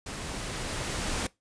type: noise with level ramp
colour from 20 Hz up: pink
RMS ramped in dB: -38 to -30 dBFS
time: 0.06-1.27 s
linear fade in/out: 5 ms
effects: noise-tail reverb RT60 0.2 s tail -21 dB re dry + resampled to 22050 Hz